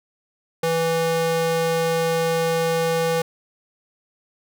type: tone with high-pass filter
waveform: square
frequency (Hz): 164.81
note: E3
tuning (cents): 0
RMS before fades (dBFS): -21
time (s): 0.63-3.22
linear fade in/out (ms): 5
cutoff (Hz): 350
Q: 4.7
effects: none